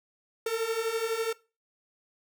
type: beating tone pair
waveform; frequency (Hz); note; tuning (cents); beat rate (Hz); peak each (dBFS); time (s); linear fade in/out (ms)
45% pulse; 444.2 / 456.2; A4 / A#4; +16 / -37; 12; -32 / -29; 0.46-1.33; 5
effects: noise-tail reverb RT60 0.3 s tail -20 dB re dry